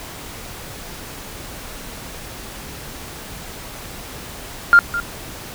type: tone with echo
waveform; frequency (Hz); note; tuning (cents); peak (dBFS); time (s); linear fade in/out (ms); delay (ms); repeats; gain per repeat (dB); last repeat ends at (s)
sine; 1400; F6; +4; -4; 4.73-4.79; 0; 210; 1; -15; 5
effects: tanh soft clip ceiling 0 dBFS + pink hiss -34 dBFS RMS until 5.54 s